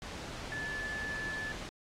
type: tone in noise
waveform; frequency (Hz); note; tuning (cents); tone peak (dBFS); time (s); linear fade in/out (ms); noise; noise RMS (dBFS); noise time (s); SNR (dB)
sine; 1736; A6; -24; -36; 0.52-1.52; 0; pink; -43; 0.02-1.69; +4
effects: low-pass 6000 Hz 12 dB/octave + AAC 48 kbps